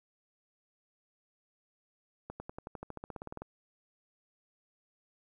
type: accelerating click train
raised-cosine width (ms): 1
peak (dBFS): -27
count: 17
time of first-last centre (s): 2.3-3.42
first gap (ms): 100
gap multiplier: 0.95
effects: 11-bit